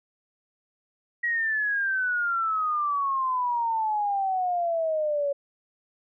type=exponential sweep; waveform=sine; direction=down; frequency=1917 to 559 Hz; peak=-23 dBFS; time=1.23-5.33 s; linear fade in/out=10 ms; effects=none